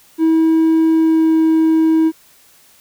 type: tone with pitch glide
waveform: triangle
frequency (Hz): 322.5 to 320.5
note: E4 to E4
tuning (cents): -38 to -49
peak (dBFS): -7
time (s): 0.18-2.12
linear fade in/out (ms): 50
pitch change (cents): -11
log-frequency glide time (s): 0.91-1.37
effects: tanh soft clip ceiling -3 dBFS + white hiss -49 dBFS RMS until 2.8 s